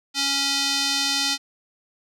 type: tone with band-pass filter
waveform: square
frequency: 277.9 Hz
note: C#4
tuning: 4 cents sharp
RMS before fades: -23 dBFS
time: 0.14-1.38 s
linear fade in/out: 50 ms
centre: 4600 Hz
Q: 2
effects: none